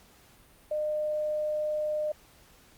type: tone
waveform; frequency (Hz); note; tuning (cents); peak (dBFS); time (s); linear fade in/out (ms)
sine; 607; D#5; -43; -27; 0.71-2.12; 5
effects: pink hiss -58 dBFS RMS until 2.77 s + Opus 48 kbps